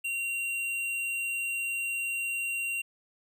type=tone with hard clipping; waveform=triangle; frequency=2757 Hz; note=F7; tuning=23 cents flat; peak=-31 dBFS; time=0.04-2.82 s; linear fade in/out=10 ms; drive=15 dB; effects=none